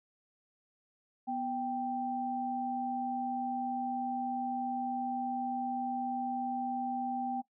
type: tone pair together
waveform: sine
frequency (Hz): 246.9 / 784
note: B3 / G5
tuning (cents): 0 / 0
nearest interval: octave + minor sixth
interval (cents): 2000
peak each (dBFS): -37 / -33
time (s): 1.27-7.42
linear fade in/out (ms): 20
effects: noise-tail reverb RT60 0.1 s tail -17 dB re dry